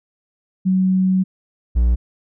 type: tone pair in turn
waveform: sine / triangle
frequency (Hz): 187.2 / 59.49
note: F#3 / A#1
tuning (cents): +20 / +36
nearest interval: octave + minor sixth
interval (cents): 1984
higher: first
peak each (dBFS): -13 / -10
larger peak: second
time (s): 0.65-1.24 / 1.75-1.96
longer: first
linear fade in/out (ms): 20
effects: none